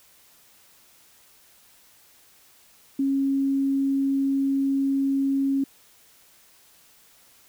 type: tone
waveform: sine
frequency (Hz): 273.4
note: C#4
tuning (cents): -24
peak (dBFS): -20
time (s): 2.99-5.64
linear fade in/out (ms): 5
effects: white hiss -56 dBFS RMS until 7.48 s